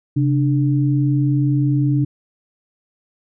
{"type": "tone pair together", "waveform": "sine", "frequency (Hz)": [135, 295.8], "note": ["C#3", "D4"], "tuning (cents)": [-45, 13], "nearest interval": "octave + major second", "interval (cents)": 1358, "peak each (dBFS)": [-15, -19], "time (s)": [0.16, 2.05], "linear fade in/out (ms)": 10, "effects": []}